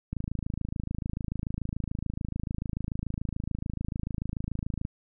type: click train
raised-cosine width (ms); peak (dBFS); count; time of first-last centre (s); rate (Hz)
5; -19; 128; 0.13-4.851; 26.9
effects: none